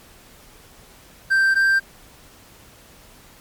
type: tone pair in turn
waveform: triangle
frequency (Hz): 1568 / 1576.2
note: G6 / G6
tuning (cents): 0 / +9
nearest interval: unison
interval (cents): 9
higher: second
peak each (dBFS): -12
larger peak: neither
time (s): 1.3-1.55 / 1.55-1.8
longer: neither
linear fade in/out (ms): 20
effects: pink hiss -48 dBFS RMS until 3.4 s + MP3 96 kbps